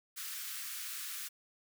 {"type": "high-pass noise", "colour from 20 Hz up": "white", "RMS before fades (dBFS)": -42, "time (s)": [0.16, 1.29], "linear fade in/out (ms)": 20, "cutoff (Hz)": 1200, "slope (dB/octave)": 48, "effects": []}